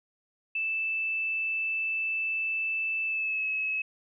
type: tone with pitch glide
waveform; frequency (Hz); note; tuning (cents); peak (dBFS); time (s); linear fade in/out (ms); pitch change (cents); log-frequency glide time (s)
sine; 2639 to 2577; E7 to E7; +1 to -40; -27; 0.55-3.82; 5; -41; 3.05-3.47
effects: none